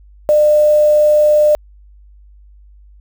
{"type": "tone with quantisation", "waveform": "sine", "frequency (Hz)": 601, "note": "D5", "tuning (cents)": 40, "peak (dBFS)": -7, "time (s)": [0.29, 1.55], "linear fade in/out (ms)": 0, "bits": 5, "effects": ["added 50 Hz sine -40 dBFS peak until 3 s"]}